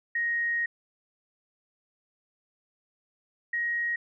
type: tone pair in turn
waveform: sine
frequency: 1874 / 1885.9 Hz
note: A#6 / A#6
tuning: +9 / +20 cents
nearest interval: unison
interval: 11 cents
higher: second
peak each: -25 / -26 dBFS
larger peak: first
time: 0.15-0.66 / 3.53-3.96 s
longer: first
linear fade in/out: 5 ms
effects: none